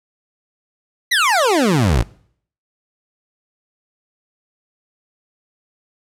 25% pulse exponential sweep, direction down, 2056 to 50.3 Hz, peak -9 dBFS, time 1.11-2.03 s, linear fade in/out 10 ms, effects noise-tail reverb RT60 0.6 s tail -22 dB re dry + low-pass 11000 Hz 12 dB/octave

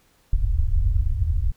pink low-pass noise, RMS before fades -20 dBFS, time 0.33-1.52 s, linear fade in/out 5 ms, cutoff 100 Hz, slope 48 dB/octave, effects pink hiss -61 dBFS RMS until 1.56 s

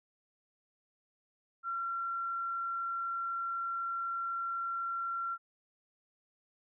sine tone, 1366 Hz, F6, 39 cents flat, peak -33 dBFS, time 1.63-5.38 s, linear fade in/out 50 ms, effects none

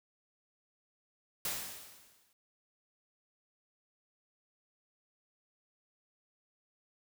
white noise with exponential decay, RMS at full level -34 dBFS, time 1.45-2.33 s, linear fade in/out 2 ms, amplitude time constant 190 ms, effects none

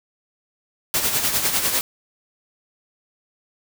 white noise with tremolo, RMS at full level -19 dBFS, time 0.94-1.81 s, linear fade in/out 0 ms, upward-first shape sine, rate 10 Hz, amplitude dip 55%, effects none

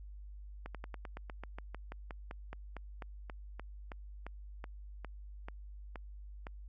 slowing click train, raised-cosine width 0.5 ms, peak -29 dBFS, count 25, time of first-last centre 0.66-6.469 s, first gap 87 ms, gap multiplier 1.08, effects added 50 Hz sine -46 dBFS peak until 6.68 s

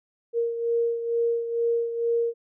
sine beating tone pair, 466.2 / 468.4 Hz, A#4 / A#4, 0 / +8 cents, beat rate 2.2 Hz, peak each -23 / -30 dBFS, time 0.33-2.34 s, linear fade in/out 50 ms, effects none

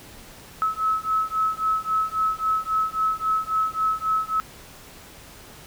sine beating tone pair, 1292 / 1295.7 Hz, E6 / E6, -35 / -30 cents, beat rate 3.7 Hz, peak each -24 dBFS, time 0.62-4.4 s, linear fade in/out 0 ms, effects pink hiss -45 dBFS RMS until 5.66 s

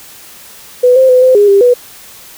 sine tone with pitch steps, 497.1 / 523 / 505 / 514 / 410.3 / 397.6 / 490.9 Hz, B4 / C5 / B4 / C5 / G#4 / G4 / B4, +11 / -1 / +39 / -31 / -21 / +25 / -10 cents, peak -3 dBFS, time 0.83-1.74 s, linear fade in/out 10 ms, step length 130 ms, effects white hiss -35 dBFS RMS until 2.37 s

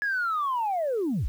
sine linear sweep, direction down, 1696 to 32.7 Hz, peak -23 dBFS, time 0.02-1.28 s, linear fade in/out 0 ms, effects tanh soft clip ceiling -21 dBFS + 9-bit

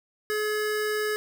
square tone pair together, 424.8 / 1699 Hz, G#4 / G#6, +39 / +39 cents, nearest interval 2 octaves, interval 2400 cents, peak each -27 / -32 dBFS, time 0.3-1.16 s, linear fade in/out 0 ms, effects none

